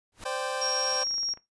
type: noise with exponential growth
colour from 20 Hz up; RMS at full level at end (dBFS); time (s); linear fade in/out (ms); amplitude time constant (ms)
pink; -37; 0.12-0.24; 2; 25
type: chord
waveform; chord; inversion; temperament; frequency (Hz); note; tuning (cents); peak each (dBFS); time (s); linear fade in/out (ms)
25% pulse; C suspended second; none; equal with one note detuned; 519.6 / 587.3 / 784; C5 / D5 / G5; -12 / 0 / 0; -29 / -32 / -31; 0.25-1.04; 10
type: tone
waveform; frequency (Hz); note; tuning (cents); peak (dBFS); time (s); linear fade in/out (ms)
sine; 5588; F8; 0; -27; 0.61-1.34; 10
type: clicks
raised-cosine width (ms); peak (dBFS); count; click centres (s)
0.5; -34; 11; 0.926 / 0.96 / 1.018 / 1.07 / 1.11 / 1.141 / 1.182 / 1.232 / 1.288 / 1.338 / 1.374
effects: noise-tail reverb RT60 0.2 s tail -18 dB re dry + resampled to 24000 Hz